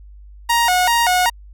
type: tone with vibrato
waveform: sawtooth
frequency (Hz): 826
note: G#5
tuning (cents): -10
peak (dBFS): -9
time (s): 0.49-1.3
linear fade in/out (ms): 10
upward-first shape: square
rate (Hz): 2.6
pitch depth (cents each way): 220
effects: added 50 Hz sine -37 dBFS peak until 1.53 s + MP3 96 kbps